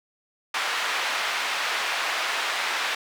white band-pass noise, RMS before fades -27 dBFS, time 0.54-2.95 s, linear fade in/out 5 ms, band 790 to 2600 Hz, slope 12 dB/octave, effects none

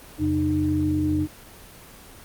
sine tone cluster, 87 / 135.3 / 304.9 Hz, F2 / C#3 / D#4, -6 / -42 / -35 cents, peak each -26 / -30 / -21 dBFS, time 0.18-1.28 s, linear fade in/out 50 ms, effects pink hiss -45 dBFS RMS until 2.24 s + Opus 24 kbps

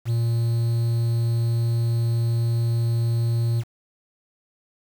triangle tone with quantisation, 116.54 Hz, A#2, in tune, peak -17 dBFS, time 0.05-3.64 s, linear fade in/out 50 ms, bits 7, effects none

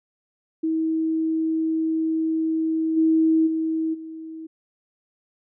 sine tone with level steps, 320.7 Hz, E4, 48 cents flat, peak -20 / -15 / -21 / -33 dBFS, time 0.63-4.47 s, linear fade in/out 10 ms, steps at 2.96 / 3.46 / 3.93 s, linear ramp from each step 20 ms, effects none

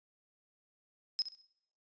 sine tone with echo, 5120 Hz, D#8, 49 cents sharp, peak -29 dBFS, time 1.19-1.22 s, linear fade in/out 0 ms, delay 65 ms, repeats 3, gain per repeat -11 dB, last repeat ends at 1.415 s, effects noise-tail reverb RT60 0.7 s tail -20 dB re dry + resampled to 16000 Hz

